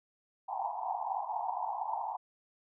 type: band-pass noise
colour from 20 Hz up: pink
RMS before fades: -36 dBFS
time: 0.48-2.17 s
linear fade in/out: 10 ms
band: 720 to 980 Hz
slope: 96 dB/octave
effects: none